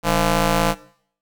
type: ring-modulated tone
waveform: 10% pulse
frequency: 164.81 Hz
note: E3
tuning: in tune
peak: -5 dBFS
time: 0.03-0.75 s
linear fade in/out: 50 ms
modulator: 358 Hz
effects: noise-tail reverb RT60 0.6 s tail -19 dB re dry